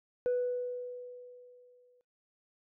sine tone with exponential decay, 493.9 Hz, B4, in tune, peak -24 dBFS, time 0.26-2.01 s, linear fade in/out 0 ms, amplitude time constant 380 ms, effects noise-tail reverb RT60 0.3 s tail -26 dB re dry + tanh soft clip ceiling -25 dBFS

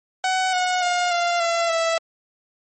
sawtooth tone with pitch steps, 749 / 730.2 / 711.9 / 694 / 676.6 / 659.6 Hz, F#5 / F#5 / F5 / F5 / E5 / E5, +21 / -23 / +33 / -11 / +45 / +1 cents, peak -15 dBFS, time 0.24-1.98 s, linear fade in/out 2 ms, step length 290 ms, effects MP3 32 kbps

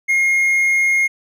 triangle tone, 2142 Hz, C7, 40 cents sharp, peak -11 dBFS, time 0.08-1.08 s, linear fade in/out 20 ms, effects none

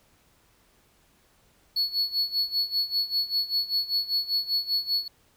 triangle tone with tremolo, 4397 Hz, C#8, 15 cents flat, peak -20 dBFS, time 1.76-5.08 s, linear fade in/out 5 ms, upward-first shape sine, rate 5.1 Hz, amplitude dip 85%, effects pink hiss -63 dBFS RMS until 5.36 s

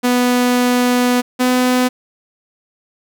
sawtooth tone pair in turn, 246.9 / 251.5 Hz, B3 / B3, 0 / +32 cents, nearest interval unison, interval 32 cents, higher second, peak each -8 dBFS, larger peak neither, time 0.03-1.22 / 1.39-1.89 s, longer first, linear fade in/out 20 ms, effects none

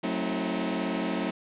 sawtooth chord, F# diminished seventh, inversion none, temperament just, 185 / 222 / 266.4 / 319.7 Hz, F#3 / A3 / C4 / Eb4, 0 / +16 / +31 / +47 cents, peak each -29 dBFS, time 0.03-1.31 s, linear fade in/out 10 ms, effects resampled to 8000 Hz + 8-bit

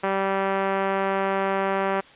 5% pulse tone with band-pass filter, 194.2 Hz, G3, 16 cents flat, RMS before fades -24 dBFS, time 0.03-2.01 s, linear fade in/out 10 ms, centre 480 Hz, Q 0.63, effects white hiss -49 dBFS RMS until 2.15 s + resampled to 8000 Hz

